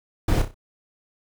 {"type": "noise with echo", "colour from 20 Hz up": "brown", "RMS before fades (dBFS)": -19, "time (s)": [0.28, 0.42], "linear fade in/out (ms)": 5, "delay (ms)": 31, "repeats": 4, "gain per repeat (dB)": -8, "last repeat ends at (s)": 0.544, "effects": []}